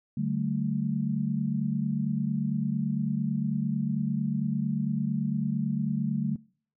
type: chord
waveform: sine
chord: D suspended fourth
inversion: none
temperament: equal with one note detuned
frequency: 146.83 / 191.08 / 220 Hz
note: D3 / G3 / A3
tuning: 0 / -44 / 0 cents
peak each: -30 / -31 / -30 dBFS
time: 0.17-6.36 s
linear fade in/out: 5 ms
effects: noise-tail reverb RT60 0.5 s tail -24 dB re dry